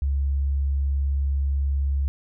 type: tone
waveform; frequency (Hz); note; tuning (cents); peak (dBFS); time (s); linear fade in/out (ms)
sine; 69.3; C#2; 0; -20; 0.02-2.08; 0
effects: none